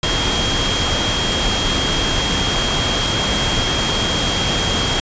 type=tone in noise; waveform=sine; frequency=3245 Hz; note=G#7; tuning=41 cents flat; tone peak=-21 dBFS; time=0.03-5 s; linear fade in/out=2 ms; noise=pink; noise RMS=-19 dBFS; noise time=0.03-5 s; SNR=-5 dB; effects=resampled to 16000 Hz